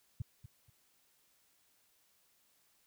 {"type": "tone with echo", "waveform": "sine", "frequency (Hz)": 110, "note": "A2", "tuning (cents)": 0, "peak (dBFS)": -33, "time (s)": [0.2, 0.22], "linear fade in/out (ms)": 5, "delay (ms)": 240, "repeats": 2, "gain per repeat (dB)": -12, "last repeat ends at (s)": 0.7, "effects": ["white hiss -72 dBFS RMS until 2.86 s"]}